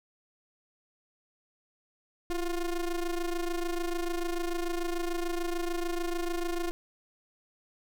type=ring-modulated tone; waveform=square; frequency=177.4 Hz; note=F3; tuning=27 cents sharp; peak=-27 dBFS; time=2.3-6.71 s; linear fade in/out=0 ms; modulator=164 Hz; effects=none